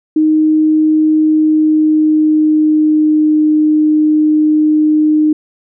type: tone with pitch glide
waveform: sine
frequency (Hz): 310.6 to 306.3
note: D#4 to D#4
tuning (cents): -3 to -27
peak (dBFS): -7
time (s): 0.16-5.33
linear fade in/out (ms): 5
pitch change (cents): -24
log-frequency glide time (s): 1.22-3.43
effects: none